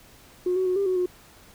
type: tone with pitch steps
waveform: sine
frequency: 361 / 373.9 / 365.7 / 397 / 370.4 / 360.4 Hz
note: F#4 / F#4 / F#4 / G4 / F#4 / F#4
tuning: -43 / +18 / -20 / +22 / +2 / -45 cents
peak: -20 dBFS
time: 0.46-1.06 s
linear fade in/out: 5 ms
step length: 100 ms
effects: tanh soft clip ceiling -16 dBFS + pink hiss -52 dBFS RMS until 1.54 s